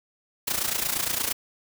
white noise with amplitude modulation, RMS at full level -24 dBFS, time 0.47-1.33 s, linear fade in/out 10 ms, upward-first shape sine, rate 28.7 Hz, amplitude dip 75%, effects none

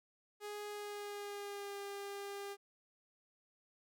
sawtooth tone with pitch glide, 415.3 to 400.9 Hz, G#4 to G4, 0 to +39 cents, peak -39 dBFS, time 0.4-2.57 s, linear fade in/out 50 ms, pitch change -61 cents, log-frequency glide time 0.69-1.79 s, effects none

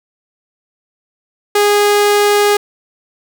sawtooth tone, 412 Hz, G#4, 14 cents flat, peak -5 dBFS, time 1.55-2.57 s, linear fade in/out 5 ms, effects none

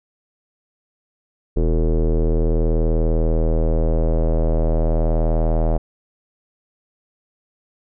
square tone with low-pass filter sweep, 40.2 Hz, E1, 43 cents flat, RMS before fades -17 dBFS, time 1.56-5.78 s, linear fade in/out 10 ms, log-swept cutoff 420 to 640 Hz, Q 3.6, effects none

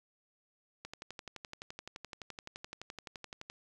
click train, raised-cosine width 0.2 ms, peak -26 dBFS, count 32, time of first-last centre 0.85-3.5 s, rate 11.7 Hz, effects none

